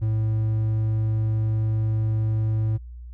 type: tone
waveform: triangle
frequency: 109.4 Hz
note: A2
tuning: 9 cents flat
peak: -18 dBFS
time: 0.01-2.78 s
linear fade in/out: 20 ms
effects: added 60 Hz sine -36 dBFS peak until 3.13 s